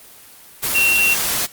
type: tone in noise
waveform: sine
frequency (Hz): 2735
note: F7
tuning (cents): -37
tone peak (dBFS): -13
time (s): 0.74-1.15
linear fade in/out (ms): 20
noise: white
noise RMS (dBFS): -20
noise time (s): 0.62-1.47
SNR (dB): +4
effects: white hiss -43 dBFS RMS until 1.52 s + Opus 24 kbps